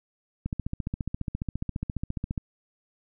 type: click train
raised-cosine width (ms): 5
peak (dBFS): -17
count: 29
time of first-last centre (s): 0.46-2.378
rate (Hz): 14.6
effects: none